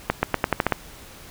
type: accelerating click train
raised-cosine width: 0.5 ms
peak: -3 dBFS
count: 8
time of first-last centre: 0.1-0.723 s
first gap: 130 ms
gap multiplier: 0.87
effects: pink hiss -44 dBFS RMS until 1.3 s